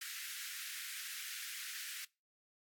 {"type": "high-pass noise", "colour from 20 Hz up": "pink", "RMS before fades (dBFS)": -45, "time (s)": [0.01, 2.05], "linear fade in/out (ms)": 5, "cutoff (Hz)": 1500, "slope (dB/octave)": 48, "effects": ["noise-tail reverb RT60 0.3 s tail -26 dB re dry", "AAC 64 kbps"]}